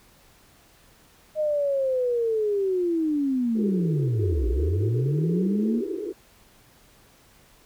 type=linear two-way sweep; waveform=sine; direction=down then up; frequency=622.3 to 55 to 242 Hz; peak=-21 dBFS; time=1.35-5.83 s; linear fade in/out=50 ms; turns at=4.48 s
type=band-pass noise; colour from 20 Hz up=white; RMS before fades=-31 dBFS; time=3.55-6.13 s; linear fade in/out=10 ms; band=310 to 440 Hz; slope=96 dB/octave
effects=pink hiss -56 dBFS RMS until 7.65 s